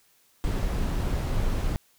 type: noise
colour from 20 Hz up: brown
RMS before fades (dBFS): -26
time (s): 0.44-1.76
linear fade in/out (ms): 0
effects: white hiss -63 dBFS RMS until 1.98 s